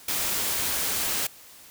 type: noise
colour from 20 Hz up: white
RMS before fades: -27 dBFS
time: 0.08-1.27 s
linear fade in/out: 5 ms
effects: white hiss -49 dBFS RMS until 1.7 s